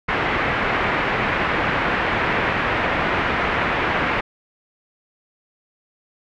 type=low-pass noise; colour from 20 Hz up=white; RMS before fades=-21 dBFS; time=0.08-4.21 s; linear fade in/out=10 ms; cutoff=2200 Hz; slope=24 dB/octave; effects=none